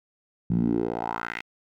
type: tone with band-pass filter sweep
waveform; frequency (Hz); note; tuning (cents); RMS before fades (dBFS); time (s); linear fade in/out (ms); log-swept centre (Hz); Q
10% pulse; 57.5; A#1; -23; -27; 0.5-1.42; 5; 150 to 2400; 3.2
effects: none